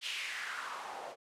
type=noise with band-pass filter sweep; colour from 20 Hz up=white; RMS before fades=-41 dBFS; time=0.01-1.16 s; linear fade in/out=50 ms; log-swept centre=3200 to 580 Hz; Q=2.9; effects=low-pass 11000 Hz 12 dB/octave